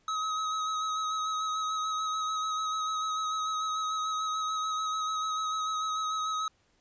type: tone with vibrato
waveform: square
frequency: 1273 Hz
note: D#6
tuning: 39 cents sharp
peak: -30 dBFS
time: 0.08-6.48 s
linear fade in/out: 2 ms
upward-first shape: sine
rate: 6.8 Hz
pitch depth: 20 cents each way
effects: pink hiss -69 dBFS RMS until 6.8 s + resampled to 16000 Hz